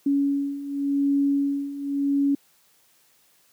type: beating tone pair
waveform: sine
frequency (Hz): 280 / 280.89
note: C#4 / C#4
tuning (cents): +18 / +23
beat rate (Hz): 0.89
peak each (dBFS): -26 / -22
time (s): 0.06-2.35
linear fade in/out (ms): 5
effects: white hiss -61 dBFS RMS until 3.52 s + high-pass 100 Hz 12 dB/octave